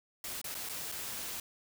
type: noise with dropouts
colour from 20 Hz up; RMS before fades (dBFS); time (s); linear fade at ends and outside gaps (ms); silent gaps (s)
white; -40; 0.24-1.4; 2; 0.415-0.442 / 0.544-0.55 / 0.69-0.695 / 0.917-0.922
effects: none